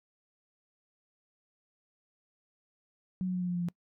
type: tone with pitch steps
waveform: sine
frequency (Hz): 185 / 182.98 / 180.98 / 179.01 / 177.05 / 175.12 / 173.21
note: F#3 / F#3 / F#3 / F3 / F3 / F3 / F3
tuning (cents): 0 / -19 / -38 / +43 / +24 / +5 / -14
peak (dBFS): -29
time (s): 3.21-3.686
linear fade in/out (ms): 0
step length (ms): 68
effects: noise-tail reverb RT60 0.1 s tail -23 dB re dry